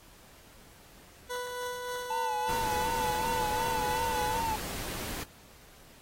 20% pulse tone with tremolo, 493.9 Hz, B4, in tune, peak -28 dBFS, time 1.29-4.41 s, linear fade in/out 20 ms, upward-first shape sine, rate 3.5 Hz, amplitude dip 35%
triangle tone with vibrato, 880 Hz, A5, in tune, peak -28 dBFS, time 2.1-4.56 s, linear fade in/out 5 ms, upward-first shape sine, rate 2.7 Hz, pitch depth 69 cents each way
pink noise, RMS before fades -38 dBFS, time 2.48-5.24 s, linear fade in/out 10 ms
effects pink hiss -56 dBFS RMS until 6.01 s + AAC 48 kbps

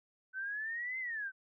sine exponential two-way sweep, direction up then down, 1512 to 2087 to 1512 Hz, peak -36 dBFS, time 0.33-1.32 s, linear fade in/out 50 ms, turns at 0.99 s, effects none

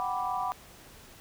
sine chord, G major seventh, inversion third, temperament equal, 740 / 784 / 987.8 / 1174.7 Hz, F#5 / G5 / B5 / D6, 0 / 0 / 0 / 0 cents, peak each -33 / -37 / -33 / -35 dBFS, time 0-0.52 s, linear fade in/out 0 ms, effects pink hiss -52 dBFS RMS until 1.2 s

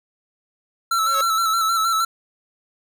square tone with vibrato, 1330 Hz, E6, 15 cents sharp, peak -18 dBFS, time 0.91-2.05 s, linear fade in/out 5 ms, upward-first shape square, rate 6.4 Hz, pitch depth 33 cents each way
sawtooth tone with exponential growth, 550 Hz, C#5, 14 cents flat, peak -19 dBFS, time 0.93-1.21 s, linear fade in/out 2 ms, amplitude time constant 59 ms
effects none

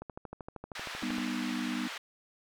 click train, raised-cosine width 1 ms, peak -27 dBFS, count 16, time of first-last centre 0.02-1.183 s, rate 12.9 Hz
white band-pass noise, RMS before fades -41 dBFS, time 0.75-1.98 s, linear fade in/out 5 ms, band 870 to 2800 Hz, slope 12 dB/octave
sine chord, G augmented, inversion none, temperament just, 196 / 245 / 306.2 Hz, G3 / B3 / D#4, 0 / -14 / -28 cents, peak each -39 / -34 / -38 dBFS, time 1.02-1.88 s, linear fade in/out 10 ms
effects none

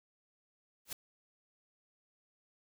white noise with exponential growth, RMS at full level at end -34 dBFS, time 0.85-0.93 s, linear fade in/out 5 ms, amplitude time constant 16 ms, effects none

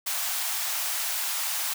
white high-pass noise, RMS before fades -29 dBFS, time 0.06-1.74 s, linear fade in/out 10 ms, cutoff 650 Hz, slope 48 dB/octave, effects none

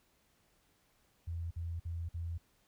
sine tone bursts, 84.2 Hz, E2, 37 cents sharp, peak -36 dBFS, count 4, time 1.27-2.38 s, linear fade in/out 10 ms, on 240 ms, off 50 ms, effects pink hiss -72 dBFS RMS until 2.67 s

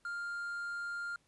triangle tone with quantisation, 1400 Hz, F6, 4 cents sharp, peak -35 dBFS, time 0.05-1.16 s, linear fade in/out 2 ms, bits 10, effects pink hiss -72 dBFS RMS until 1.27 s + resampled to 24000 Hz

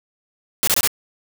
white noise bursts, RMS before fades -17 dBFS, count 4, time 0.63-0.875 s, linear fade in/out 0 ms, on 44 ms, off 23 ms, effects none

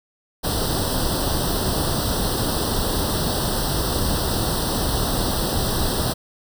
pink noise with comb filter, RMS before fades -22 dBFS, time 0.43-6.14 s, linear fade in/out 20 ms, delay 0.22 ms, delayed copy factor +1, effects none

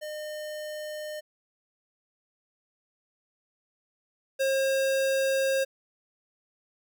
square tone pair in turn, 608 / 537.1 Hz, D#5 / C5, -40 / +45 cents, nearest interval major second, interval 215 cents, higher first, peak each -35 / -24 dBFS, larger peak second, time 0.01-1.21 / 4.39-5.65 s, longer second, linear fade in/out 20 ms, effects none

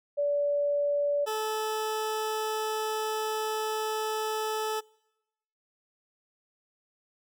sine / 20% pulse tone pair in turn, 577 / 434.5 Hz, D5 / A4, -31 / -22 cents, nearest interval perfect fourth, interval 491 cents, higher first, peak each -24 dBFS, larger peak neither, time 0.17-1.26 / 1.26-4.81 s, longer second, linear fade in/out 20 ms, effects noise-tail reverb RT60 0.9 s tail -24 dB re dry

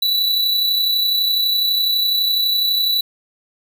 square tone with amplitude modulation, 3951 Hz, B7, in tune, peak -14 dBFS, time 0.02-3.01 s, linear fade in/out 5 ms, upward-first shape sine, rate 32 Hz, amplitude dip 35%, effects 8-bit

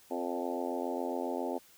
harmonic tone with a mistuned harmonic, 87.31 Hz, F2, in tune, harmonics 3 / 4 / 5 / 6 / 7 / 8 / 9 / 10, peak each -38 / -39 / -40 / -41 / -41 / -42 / -43 / -43 dBFS, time 0.1-1.59 s, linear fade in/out 20 ms, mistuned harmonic 6, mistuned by +18 cents, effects white hiss -60 dBFS RMS until 1.77 s

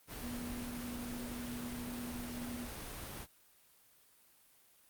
sine tone in noise, 242.3 Hz, B3, 33 cents flat, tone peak -41 dBFS, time 0.2-2.69 s, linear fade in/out 50 ms, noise pink, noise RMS -45 dBFS, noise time 0.07-3.27 s, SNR +1 dB, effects white hiss -66 dBFS RMS until 4.89 s + Opus 32 kbps

